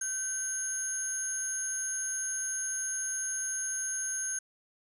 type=tone cluster; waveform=sine; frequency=1527 / 6470 / 9970 Hz; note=G6 / G#8 / D#9; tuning=-46 / -46 / +2 cents; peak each=-39 / -31 / -38 dBFS; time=0.01-4.39 s; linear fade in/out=5 ms; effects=tanh soft clip ceiling -26 dBFS